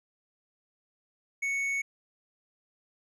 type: tone with tanh clipping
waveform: sine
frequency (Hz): 2217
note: C#7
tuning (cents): 0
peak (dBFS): -29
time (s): 1.42-1.82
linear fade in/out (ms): 10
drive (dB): 7
effects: none